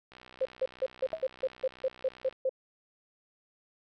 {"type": "click train", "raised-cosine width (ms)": 0.3, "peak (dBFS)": -34, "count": 140, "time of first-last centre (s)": [0.12, 2.326], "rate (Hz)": 63}
{"type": "tone bursts", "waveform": "sine", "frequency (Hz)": 523.3, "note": "C5", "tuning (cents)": 0, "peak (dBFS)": -25, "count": 11, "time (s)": [0.41, 2.494], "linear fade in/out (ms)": 5, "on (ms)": 44, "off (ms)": 160}
{"type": "tone with exponential decay", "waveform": "sine", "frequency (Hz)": 643, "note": "E5", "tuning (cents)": -43, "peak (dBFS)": -25, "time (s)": [1.13, 1.23], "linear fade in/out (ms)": 0, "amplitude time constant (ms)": 21}
{"effects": []}